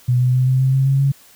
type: tone with pitch steps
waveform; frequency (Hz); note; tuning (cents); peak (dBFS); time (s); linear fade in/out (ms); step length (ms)
sine; 124 / 125.95 / 127.93 / 129.94 / 131.98 / 134.06 / 136.16 / 138.3; B2 / B2 / C3 / C3 / C3 / C3 / C#3 / C#3; +7 / +34 / -39 / -12 / +15 / +42 / -31 / -4; -12; 0.08-1.12; 10; 130
effects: white hiss -48 dBFS RMS until 1.35 s